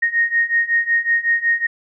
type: beating tone pair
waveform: sine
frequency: 1858 / 1863.4 Hz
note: A#6 / A#6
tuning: -6 / -1 cents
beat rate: 5.4 Hz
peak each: -19 / -17 dBFS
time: 0.02-1.67 s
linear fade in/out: 10 ms
effects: none